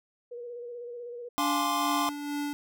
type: tone with vibrato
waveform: sine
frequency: 480.3 Hz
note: B4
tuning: 48 cents flat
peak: -37 dBFS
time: 0.31-1.29 s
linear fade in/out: 10 ms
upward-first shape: square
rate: 16 Hz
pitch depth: 26 cents each way
type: tone with tremolo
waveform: square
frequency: 290 Hz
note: D4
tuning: 22 cents flat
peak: -30 dBFS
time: 1.38-2.53 s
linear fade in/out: 0 ms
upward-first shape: sine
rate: 2.2 Hz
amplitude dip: 50%
type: chord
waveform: square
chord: D half-diminished seventh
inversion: first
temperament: equal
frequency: 698.5 / 830.6 / 1046.5 / 1174.7 Hz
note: F5 / Ab5 / C6 / D6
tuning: 0 / 0 / 0 / 0 cents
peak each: -35 / -35 / -30 / -34 dBFS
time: 1.38-2.09 s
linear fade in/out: 0 ms
effects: none